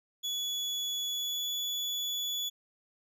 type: tone with pitch glide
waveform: 35% pulse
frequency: 3400 to 3424 Hz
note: G#7 to A7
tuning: +40 to -48 cents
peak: -30 dBFS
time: 0.23-2.5 s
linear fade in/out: 20 ms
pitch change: +12 cents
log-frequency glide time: 1.05-1.52 s
effects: none